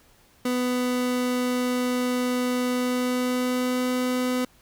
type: tone with pitch glide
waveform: 30% pulse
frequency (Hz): 249 to 251.7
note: B3 to B3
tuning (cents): +14 to +33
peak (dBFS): -20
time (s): 0.45-4.45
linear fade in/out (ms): 5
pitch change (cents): +19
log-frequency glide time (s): 2.71-3.89
effects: pink hiss -58 dBFS RMS until 4.61 s